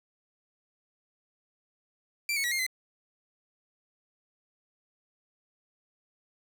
sawtooth tone with pitch steps, 2348 / 2206 / 1927 / 2125 / 2043 Hz, D7 / C#7 / B6 / C7 / C7, -1 / -9 / -43 / +26 / -42 cents, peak -24 dBFS, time 2.29-2.665 s, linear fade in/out 2 ms, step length 75 ms, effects none

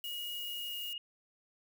violet noise, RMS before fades -46 dBFS, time 0.04-0.93 s, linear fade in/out 0 ms
sine tone with pitch glide, 2890 to 2862 Hz, F#7 to F7, -41 to +42 cents, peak -38 dBFS, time 0.04-0.98 s, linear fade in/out 2 ms, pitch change -17 cents, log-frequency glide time 0.39-0.84 s
effects none

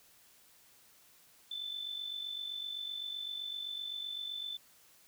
sine tone with amplitude modulation, 3520 Hz, A7, in tune, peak -35 dBFS, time 1.51-4.57 s, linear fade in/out 5 ms, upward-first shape sine, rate 47.8 Hz, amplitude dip 60%, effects white hiss -63 dBFS RMS until 5.07 s

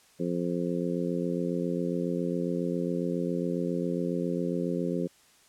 harmonic tone, 87.31 Hz, F2, in tune, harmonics 2 / 3 / 4 / 5 / 6, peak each -31 / -33 / -34 / -35 / -36 dBFS, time 0.19-5.08 s, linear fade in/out 20 ms, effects white hiss -60 dBFS RMS until 5.48 s + low-pass 10000 Hz 12 dB/octave

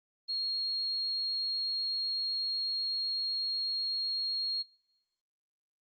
sine tone, 4273 Hz, C8, 36 cents sharp, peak -31 dBFS, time 0.28-4.63 s, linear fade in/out 20 ms, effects noise-tail reverb RT60 1.0 s tail -26 dB re dry + Opus 24 kbps

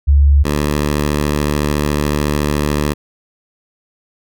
sine / 10% pulse tone pair in turn, 71 / 73.83 Hz, C#2 / D2, +42 / +10 cents, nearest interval minor second, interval 68 cents, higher second, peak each -6 dBFS, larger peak neither, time 0.07-0.44 / 0.44-2.94 s, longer second, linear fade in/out 20 ms, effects none

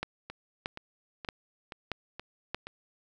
two click trains, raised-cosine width 0.3 ms, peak -24 / -16 dBFS, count 6 / 5, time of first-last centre 0.3-2.67 / 0.03-2.546 s, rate 2.11 / 1.59 Hz, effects none

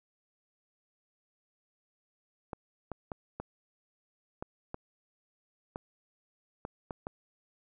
clicks, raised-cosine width 1 ms, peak -23 dBFS, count 10, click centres 2.532 / 2.917 / 3.118 / 3.4 / 4.425 / 4.744 / 5.759 / 6.651 / 6.908 / 7.069 s, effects none

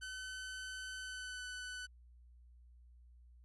sawtooth tone with pitch glide, 1519 to 1498.1 Hz, F#6 to F#6, +45 to +21 cents, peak -40 dBFS, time 0.01-1.87 s, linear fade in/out 20 ms, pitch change -24 cents, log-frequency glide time 0.99-1.47 s, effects added 60 Hz sine -58 dBFS peak until 3.44 s + resampled to 24000 Hz

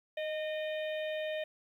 harmonic tone with a mistuned harmonic, 612 Hz, D#5, 29 cents flat, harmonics 1 / 3 / 4 / 5 / 6, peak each -34 / -44 / -46 / -48 / -50 dBFS, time 0.17-1.44 s, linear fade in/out 5 ms, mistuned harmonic 1, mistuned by +21 cents, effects 11-bit

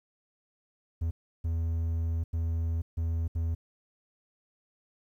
triangle tone bursts at uneven times, 82.41 Hz, E2, in tune, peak -25 dBFS, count 5, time 1.01-1.11 / 1.44-2.24 / 2.33-2.82 / 2.97-3.28 / 3.35-3.55 s, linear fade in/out 10 ms, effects 11-bit

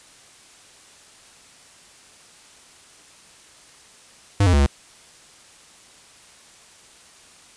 square tone with pitch steps, 100.3 / 89.3 / 71.3 / 69.8 Hz, G2 / F2 / C#2 / C#2, +40 / +39 / +49 / +13 cents, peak -14 dBFS, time 4.4-4.664 s, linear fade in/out 5 ms, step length 66 ms, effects white hiss -49 dBFS RMS until 7.56 s + resampled to 22050 Hz

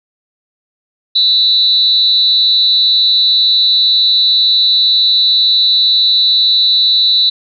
sine tone with amplitude modulation, 3951 Hz, B7, in tune, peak -4 dBFS, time 1.15-7.3 s, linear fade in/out 10 ms, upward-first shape sine, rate 291 Hz, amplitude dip 70%, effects none

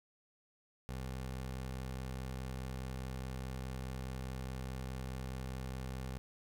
20% pulse tone with vibrato, 64.8 Hz, C2, 16 cents flat, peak -35 dBFS, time 0.89-6.18 s, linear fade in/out 0 ms, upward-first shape triangle, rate 12 Hz, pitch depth 8 cents each way, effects none

